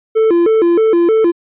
triangle tone with vibrato, 389.2 Hz, G4, 12 cents flat, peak -6 dBFS, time 0.15-1.32 s, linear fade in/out 20 ms, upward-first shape square, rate 3.2 Hz, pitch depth 220 cents each way, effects resampled to 8000 Hz

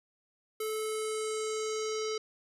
square tone with low-pass filter sweep, 434.5 Hz, A4, 22 cents flat, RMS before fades -34 dBFS, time 0.6-2.18 s, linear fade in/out 5 ms, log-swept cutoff 12000 to 5300 Hz, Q 3.4, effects none

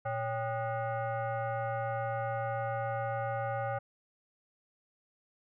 sine tone with frequency modulation, 116.54 Hz, A#2, in tune, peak -31 dBFS, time 0.05-3.79 s, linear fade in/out 10 ms, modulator 674 Hz, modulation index 1.6, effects none

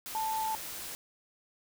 sine tone in noise, 880 Hz, A5, in tune, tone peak -30 dBFS, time 0.15-0.55 s, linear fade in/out 0 ms, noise white, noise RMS -41 dBFS, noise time 0.06-0.95 s, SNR +8 dB, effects none

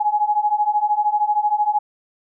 sine beating tone pair, 830.6 / 843.6 Hz, G#5 / G#5, 0 / +27 cents, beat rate 13 Hz, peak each -20 / -18 dBFS, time 0-1.79 s, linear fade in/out 10 ms, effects none

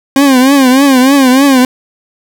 40% pulse tone with vibrato, 266.7 Hz, C4, 33 cents sharp, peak -3 dBFS, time 0.16-1.65 s, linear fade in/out 2 ms, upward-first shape triangle, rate 3.3 Hz, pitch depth 130 cents each way, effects none

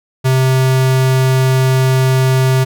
square tone, 130.81 Hz, C3, in tune, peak -10 dBFS, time 0.24-2.65 s, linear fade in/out 20 ms, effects none

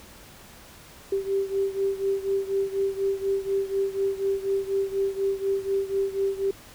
sine beating tone pair, 390.2 / 394.3 Hz, G4 / G4, -8 / +10 cents, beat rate 4.1 Hz, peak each -25 / -28 dBFS, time 1.12-6.51 s, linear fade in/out 5 ms, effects pink hiss -48 dBFS RMS until 6.74 s

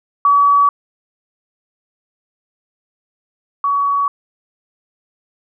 sine tone pair in turn, 1139 / 1129.2 Hz, C#6 / C#6, +47 / +32 cents, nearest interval unison, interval 15 cents, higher first, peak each -8 / -13 dBFS, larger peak first, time 0.25-0.69 / 3.64-4.08 s, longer neither, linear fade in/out 2 ms, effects none

